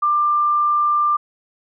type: tone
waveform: sine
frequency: 1189 Hz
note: D6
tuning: 21 cents sharp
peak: -14 dBFS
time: 0.02-1.17 s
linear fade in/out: 10 ms
effects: none